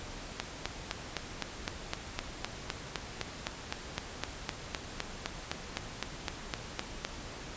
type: click train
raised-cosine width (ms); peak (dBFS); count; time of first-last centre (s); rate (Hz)
0.2; -14; 27; 0.4-7.05; 3.91
effects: pink hiss -44 dBFS RMS until 7.56 s + resampled to 16000 Hz